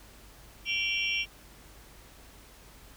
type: tone cluster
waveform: sine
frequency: 2339 / 2749 / 3047 / 3262 / 5570 Hz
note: D7 / F7 / G7 / G#7 / F8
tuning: -8 / -28 / -50 / -32 / -5 cents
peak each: -31 / -32 / -35 / -37 / -39 dBFS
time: 0.65-1.26 s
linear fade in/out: 50 ms
effects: added 50 Hz sine -55 dBFS peak until 2.96 s + pink hiss -54 dBFS RMS until 2.96 s